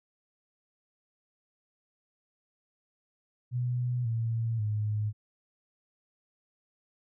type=tone with pitch steps; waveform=sine; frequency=123.3 / 114.38 / 106.11 Hz; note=B2 / A#2 / G#2; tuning=-2 / -32 / +38 cents; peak=-27 dBFS; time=3.51-5.13 s; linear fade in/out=50 ms; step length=540 ms; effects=none